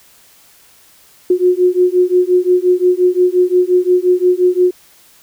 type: beating tone pair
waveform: sine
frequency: 359 / 364.7 Hz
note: F4 / F#4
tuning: +48 / -25 cents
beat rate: 5.7 Hz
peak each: -12 dBFS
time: 1.3-4.71 s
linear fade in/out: 5 ms
effects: white hiss -47 dBFS RMS until 5.22 s